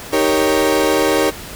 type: chord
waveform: 35% pulse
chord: Eb dominant seventh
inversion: none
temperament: equal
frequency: 311.1 / 392 / 466.2 / 554.4 Hz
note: Eb4 / G4 / Bb4 / Db5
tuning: 0 / 0 / 0 / 0 cents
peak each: -17 dBFS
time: 0.12-1.31 s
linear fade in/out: 20 ms
effects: pink hiss -32 dBFS RMS until 1.55 s